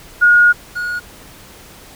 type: tone pair in turn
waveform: sine / triangle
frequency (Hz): 1438 / 1445.8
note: F#6 / F#6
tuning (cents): -50 / -40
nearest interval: unison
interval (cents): 10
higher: second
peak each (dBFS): -6 / -17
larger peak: first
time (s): 0.21-0.53 / 0.75-1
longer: first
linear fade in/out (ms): 20
effects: pink hiss -40 dBFS RMS until 1.95 s